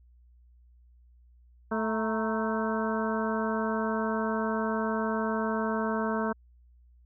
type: harmonic tone with a mistuned harmonic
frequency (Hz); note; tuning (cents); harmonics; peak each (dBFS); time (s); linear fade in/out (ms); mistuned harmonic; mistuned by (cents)
220; A3; 0; 1 / 2 / 3 / 4 / 5 / 6 / 7; -30 / -33 / -35 / -36 / -37 / -38 / -38; 1.71-6.33; 10; 4; +90
effects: added 60 Hz sine -55 dBFS peak until 7.05 s